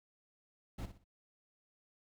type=noise with echo; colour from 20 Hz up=brown; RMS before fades=-40 dBFS; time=0.78-0.86 s; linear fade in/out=10 ms; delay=61 ms; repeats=3; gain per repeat=-10 dB; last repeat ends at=1.043 s; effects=none